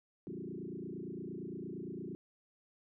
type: tone with frequency modulation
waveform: sine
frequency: 271.1 Hz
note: C#4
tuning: 38 cents flat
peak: -40 dBFS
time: 0.27-2.15 s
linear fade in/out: 0 ms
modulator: 28.7 Hz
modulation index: 4.2
effects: none